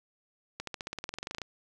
accelerating click train, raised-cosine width 0.2 ms, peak -19 dBFS, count 17, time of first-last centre 0.6-1.417 s, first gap 73 ms, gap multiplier 0.95, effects none

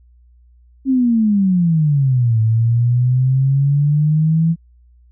sine exponential two-way sweep, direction down then up, 272.5 to 110 to 166.9 Hz, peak -11 dBFS, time 0.85-4.56 s, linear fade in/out 50 ms, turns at 2.4 s, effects added 60 Hz sine -46 dBFS peak until 5.11 s

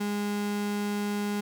35% pulse tone, 205.6 Hz, G#3, 17 cents flat, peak -26 dBFS, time 0-1.41 s, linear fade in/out 10 ms, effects none

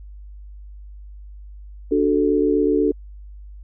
sine chord, D major, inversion none, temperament equal with one note detuned, 293.7 / 370 / 438.2 Hz, D4 / F#4 / A4, 0 / 0 / -7 cents, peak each -19 / -21 / -19 dBFS, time 1.91-2.92 s, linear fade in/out 10 ms, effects added 50 Hz sine -36 dBFS peak until 3.63 s

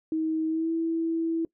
sine tone with pitch glide, 317.7 to 328.5 Hz, D#4 to E4, +36 to -6 cents, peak -24 dBFS, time 0.12-1.45 s, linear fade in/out 2 ms, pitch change +58 cents, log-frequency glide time 0.48-0.71 s, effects noise-tail reverb RT60 0.1 s tail -22 dB re dry

